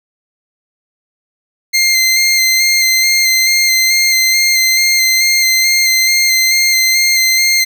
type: tone with vibrato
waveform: 20% pulse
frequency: 2093 Hz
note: C7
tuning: in tune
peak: -4 dBFS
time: 1.73-7.65 s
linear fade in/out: 20 ms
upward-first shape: square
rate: 2.3 Hz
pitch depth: 16 cents each way
effects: none